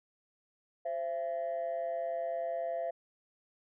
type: tone pair together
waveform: sine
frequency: 523.3 / 673.6 Hz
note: C5 / E5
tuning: 0 / +37 cents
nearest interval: major third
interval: 437 cents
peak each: -36 / -32 dBFS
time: 0.85-2.91 s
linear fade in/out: 10 ms
effects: tanh soft clip ceiling -29 dBFS